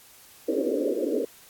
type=band-pass noise; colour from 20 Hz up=white; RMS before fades=-26 dBFS; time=0.48-1.25 s; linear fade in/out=5 ms; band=250 to 570 Hz; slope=96 dB/octave; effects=white hiss -52 dBFS RMS until 1.49 s + AAC 64 kbps